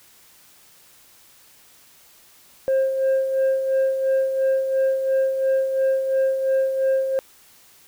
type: tone with tremolo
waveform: sine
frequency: 532 Hz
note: C5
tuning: 29 cents sharp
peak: -13 dBFS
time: 2.68-7.19 s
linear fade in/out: 0 ms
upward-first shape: sine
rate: 2.9 Hz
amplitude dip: 60%
effects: tanh soft clip ceiling -15 dBFS + white hiss -52 dBFS RMS until 7.87 s